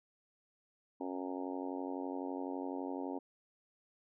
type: harmonic tone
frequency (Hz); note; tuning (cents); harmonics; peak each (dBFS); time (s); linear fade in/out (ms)
91.9; F#2; -11; 3 / 4 / 5 / 6 / 7 / 8 / 9 / 10; -40 / -45 / -47 / -49 / -50 / -50 / -49 / -50; 1-3.19; 10
effects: none